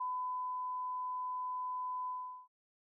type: tone with ADSR envelope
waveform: sine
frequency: 1005 Hz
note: B5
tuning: 30 cents sharp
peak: -34 dBFS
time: 0-2.48 s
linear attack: 10 ms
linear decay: 560 ms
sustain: -2 dB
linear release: 400 ms
effects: none